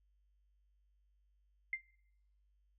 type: tone with exponential decay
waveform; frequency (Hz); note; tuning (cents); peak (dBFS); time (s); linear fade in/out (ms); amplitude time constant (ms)
sine; 2093; C7; 0; -31; 1.73-1.83; 2; 21
effects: noise-tail reverb RT60 0.8 s tail -24 dB re dry + added 50 Hz sine -70 dBFS peak until 2.78 s